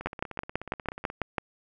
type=two click trains; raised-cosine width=0.5 ms; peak=-12 / -23 dBFS; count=9 / 19; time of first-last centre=0.06-1.382 / 0.01-1.101 s; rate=6.05 / 16.5 Hz; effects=none